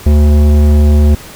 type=tone with tanh clipping; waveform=sine; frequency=74.1 Hz; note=D2; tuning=16 cents sharp; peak=-6 dBFS; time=0.06-1.15 s; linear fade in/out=5 ms; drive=15 dB; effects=pink hiss -32 dBFS RMS until 1.35 s